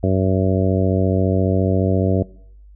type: harmonic tone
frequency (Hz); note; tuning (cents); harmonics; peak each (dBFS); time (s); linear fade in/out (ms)
94.5; F#2; +37; 1 / 2 / 3 / 4 / 5 / 6 / 7; -18 / -21 / -23 / -24 / -25 / -26 / -26; 0.03-2.23; 5
effects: noise-tail reverb RT60 0.7 s tail -23 dB re dry + added 50 Hz sine -41 dBFS peak until 2.75 s